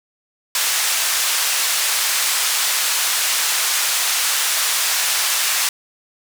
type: band-pass noise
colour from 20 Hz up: white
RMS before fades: -19 dBFS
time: 0.55-5.69 s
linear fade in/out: 2 ms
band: 970 to 10000 Hz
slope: 12 dB/octave
effects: none